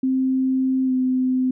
sine tone with pitch glide, 261.6 to 256.8 Hz, C4 to C4, 0 to -32 cents, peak -17 dBFS, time 0.03-1.51 s, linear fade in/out 5 ms, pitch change -32 cents, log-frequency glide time 0.85-0.92 s, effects none

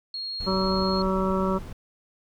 sine tone, 4278 Hz, C8, 38 cents sharp, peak -30 dBFS, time 0.14-1.02 s, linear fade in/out 2 ms
brown noise, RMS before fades -36 dBFS, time 0.4-1.73 s, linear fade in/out 5 ms
harmonic tone, 189.7 Hz, F#3, 43 cents sharp, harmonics 1 / 2 / 3 / 5 / 6 / 7, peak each -25 / -28 / -30 / -32 / -33 / -33 dBFS, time 0.46-1.59 s, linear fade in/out 20 ms
effects none

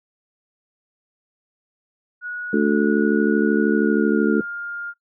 sine tone with pitch glide, 1458 to 1408.3 Hz, F#6 to F6, -26 to +14 cents, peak -27 dBFS, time 2.21-4.94 s, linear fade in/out 50 ms, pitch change -60 cents, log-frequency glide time 3.74-4.38 s
harmonic tone, 72.9 Hz, D2, 12 cents flat, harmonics 3 / 4 / 5 / 6, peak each -19 / -20 / -21 / -22 dBFS, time 2.53-4.41 s, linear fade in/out 5 ms
effects noise-tail reverb RT60 0.1 s tail -19 dB re dry

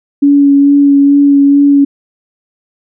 sine tone with vibrato, 282.3 Hz, C#4, 32 cents sharp, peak -3 dBFS, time 0.22-1.85 s, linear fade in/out 10 ms, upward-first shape sine, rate 2.3 Hz, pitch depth 14 cents each way, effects none

